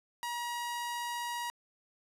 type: tone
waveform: sawtooth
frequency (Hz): 955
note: A#5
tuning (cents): +42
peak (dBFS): -31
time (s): 0.23-1.5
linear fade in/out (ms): 0
effects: resampled to 32000 Hz + 10-bit

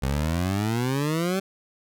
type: exponential sweep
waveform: 20% pulse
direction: up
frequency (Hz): 64.9 to 196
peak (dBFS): -18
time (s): 0.02-1.4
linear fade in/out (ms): 10
effects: none

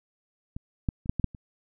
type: clicks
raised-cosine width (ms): 5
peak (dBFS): -23 / -13 / -28 / -10 / -16 / -10 / -29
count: 7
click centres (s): 0.565 / 0.888 / 1.059 / 1.095 / 1.197 / 1.243 / 1.348
effects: none

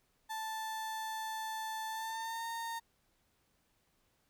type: tone with pitch glide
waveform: 35% pulse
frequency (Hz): 880 to 919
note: A5 to A#5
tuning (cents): 0 to -25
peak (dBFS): -36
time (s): 0.29-2.8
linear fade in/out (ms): 20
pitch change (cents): +75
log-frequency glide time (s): 1.88-2.47
effects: pink hiss -75 dBFS RMS until 4.29 s

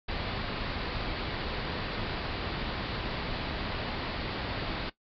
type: low-pass noise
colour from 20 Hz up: pink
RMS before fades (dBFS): -34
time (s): 0.08-4.9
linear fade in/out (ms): 10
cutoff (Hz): 4800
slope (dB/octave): 96
effects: noise-tail reverb RT60 0.1 s tail -17 dB re dry + MP3 64 kbps

